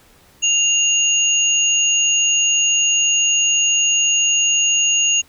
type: tone pair together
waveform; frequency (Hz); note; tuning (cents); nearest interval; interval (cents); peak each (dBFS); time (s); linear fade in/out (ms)
sine; 2794 / 6676; F7 / G#8; 0 / +8; octave + minor third; 1508; -16; 0.42-5.22; 20
effects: pink hiss -51 dBFS RMS until 5.28 s

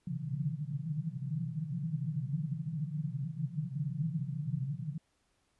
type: band-pass noise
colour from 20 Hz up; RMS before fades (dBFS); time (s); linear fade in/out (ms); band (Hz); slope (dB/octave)
pink; -36; 0.07-4.98; 5; 130 to 170; 96
effects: pink hiss -75 dBFS RMS until 5.59 s + resampled to 24000 Hz

